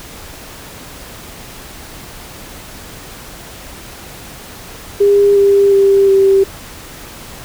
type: tone with pitch steps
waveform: sine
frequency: 403.8 / 398.9 / 394.1 / 389.4 Hz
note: G#4 / G4 / G4 / G4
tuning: -49 / +30 / +9 / -12 cents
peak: -6 dBFS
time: 5-6.44 s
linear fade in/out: 10 ms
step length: 360 ms
effects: pink hiss -33 dBFS RMS until 7.44 s